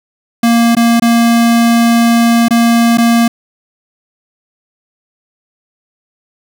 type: tone with dropouts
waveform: square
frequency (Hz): 233.1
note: A#3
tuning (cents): 0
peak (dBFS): -7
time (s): 0.43-3.28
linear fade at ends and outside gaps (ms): 5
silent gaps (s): 0.751-0.767 / 0.998-1.021 / 2.484-2.507 / 2.974-2.982
effects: none